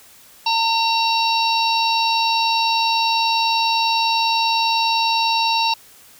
harmonic tone with a mistuned harmonic, 910 Hz, A#5, 42 cents flat, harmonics 1 / 3 / 4 / 5 / 6, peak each -18 / -23 / -24 / -25 / -26 dBFS, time 0.46-5.74 s, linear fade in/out 5 ms, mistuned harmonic 4, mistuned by +100 cents, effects white hiss -47 dBFS RMS until 6.19 s

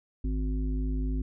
harmonic tone, 51.9 Hz, G#1, in tune, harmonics 1 / 3 / 5 / 7, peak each -27 / -40 / -35 / -46 dBFS, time 0.24-1.22 s, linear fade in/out 5 ms, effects none

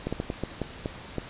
slowing click train, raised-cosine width 2 ms, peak -15 dBFS, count 8, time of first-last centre 0.07-1.183 s, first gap 56 ms, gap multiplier 1.34, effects pink hiss -43 dBFS RMS until 1.29 s + resampled to 8000 Hz

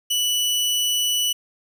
sawtooth tone, 2960 Hz, F#7, in tune, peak -16 dBFS, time 0.1-1.33 s, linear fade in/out 10 ms, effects 9-bit

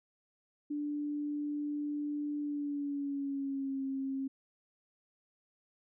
sine tone with pitch glide, 293.7 to 269.3 Hz, D4 to C#4, 0 to -50 cents, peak -33 dBFS, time 0.7-4.28 s, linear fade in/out 10 ms, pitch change -150 cents, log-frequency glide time 2.39-3.81 s, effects none

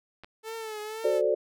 clicks, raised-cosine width 0.3 ms, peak -29 dBFS, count 2, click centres 0.236 / 0.245 s
sawtooth tone with vibrato, 437.1 Hz, A4, 11 cents flat, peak -31 dBFS, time 0.43-1.22 s, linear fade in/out 50 ms, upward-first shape triangle, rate 2 Hz, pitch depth 72 cents each way
sine chord, D dominant seventh, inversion first, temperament equal, 370 / 440 / 523.3 / 587.3 Hz, F#4 / A4 / C5 / D5, 0 / 0 / 0 / 0 cents, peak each -29 / -27 / -29 / -26 dBFS, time 1.04-1.35 s, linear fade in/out 10 ms
effects none

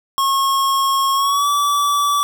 square tone with pitch glide, 1088 to 1152.7 Hz, C#6 to D6, -33 to -33 cents, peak -15 dBFS, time 0.18-2.23 s, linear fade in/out 0 ms, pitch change +100 cents, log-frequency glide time 1.14-1.48 s, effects none

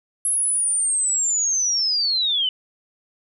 sine linear sweep, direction down, 10880 to 2960 Hz, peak -18 dBFS, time 0.25-2.49 s, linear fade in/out 2 ms, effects none

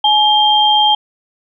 sine tone pair together, 847 / 3184 Hz, G#5 / G7, +34 / +26 cents, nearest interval octave + major seventh, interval 2292 cents, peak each -11 dBFS, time 0.04-0.95 s, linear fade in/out 5 ms, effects none

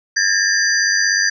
sine tone cluster, 1626 / 1722 / 1819 / 4776 / 5990 Hz, G#6 / A6 / A#6 / D8 / F#8, -37 / -38 / -43 / +28 / +20 cents, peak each -20 dBFS, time 0.16-1.3 s, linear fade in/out 10 ms, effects none

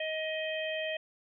harmonic tone, 629 Hz, D#5, 19 cents sharp, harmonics 1 / 3 / 4 / 5, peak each -34 / -39 / -40 / -40 dBFS, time 0-0.97 s, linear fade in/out 5 ms, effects none

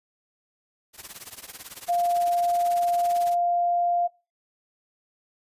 white noise with tremolo, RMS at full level -37 dBFS, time 0.93-3.36 s, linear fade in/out 50 ms, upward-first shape triangle, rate 18 Hz, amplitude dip 95%
sine tone, 698.5 Hz, F5, in tune, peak -20 dBFS, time 1.88-4.08 s, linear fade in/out 20 ms
effects noise-tail reverb RT60 0.3 s tail -22 dB re dry + resampled to 32000 Hz

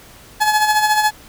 30% pulse tone with tremolo, 852 Hz, G#5, 44 cents sharp, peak -8 dBFS, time 0.4-1.11 s, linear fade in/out 20 ms, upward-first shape sine, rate 14 Hz, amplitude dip 55%, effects pink hiss -43 dBFS RMS until 1.28 s

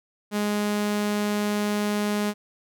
sawtooth tone, 207.7 Hz, G#3, in tune, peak -19 dBFS, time 0.31-2.34 s, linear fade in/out 50 ms, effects none

